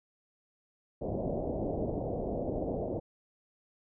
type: low-pass noise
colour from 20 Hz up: white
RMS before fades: -34 dBFS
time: 1.01-3 s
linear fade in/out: 10 ms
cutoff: 680 Hz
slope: 48 dB/octave
effects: none